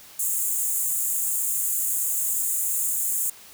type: high-pass noise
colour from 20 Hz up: pink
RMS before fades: -25 dBFS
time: 0.19-3.3 s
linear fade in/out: 5 ms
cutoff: 6800 Hz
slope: 96 dB/octave
effects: white hiss -47 dBFS RMS until 3.53 s